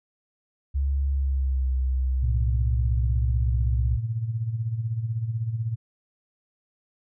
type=tone with pitch glide; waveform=sine; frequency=69 to 64.38 Hz; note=C#2 to C2; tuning=-7 to -27 cents; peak=-21 dBFS; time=0.74-3.98 s; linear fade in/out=20 ms; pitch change=-120 cents; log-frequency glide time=1.1-1.72 s
type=tone with tremolo; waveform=sine; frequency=113.5 Hz; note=A#2; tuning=46 cents flat; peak=-22 dBFS; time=2.22-5.76 s; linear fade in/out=20 ms; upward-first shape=sine; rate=16 Hz; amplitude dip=65%
effects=none